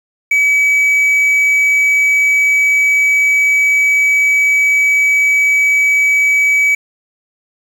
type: tone with quantisation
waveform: triangle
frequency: 2282 Hz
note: C#7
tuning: 50 cents sharp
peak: -7 dBFS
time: 0.31-6.75 s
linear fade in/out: 5 ms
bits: 6
effects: none